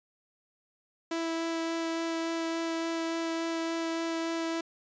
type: tone with vibrato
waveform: sawtooth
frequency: 329.6 Hz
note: E4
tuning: in tune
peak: -26 dBFS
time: 1.11-4.61 s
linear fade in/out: 5 ms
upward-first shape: sine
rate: 3.5 Hz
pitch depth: 8 cents each way
effects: resampled to 16000 Hz